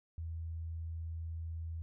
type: tone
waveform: sine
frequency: 82 Hz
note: E2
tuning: 9 cents flat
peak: -38 dBFS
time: 0.18-1.82 s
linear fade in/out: 0 ms
effects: none